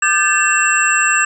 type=tone cluster; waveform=sine; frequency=1206 / 1560 / 1731 / 2704 / 7640 Hz; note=D6 / G6 / A6 / E7 / A#8; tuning=+46 / -9 / -29 / +43 / +42 cents; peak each=-18 dBFS; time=0.02-1.25 s; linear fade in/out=5 ms; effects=none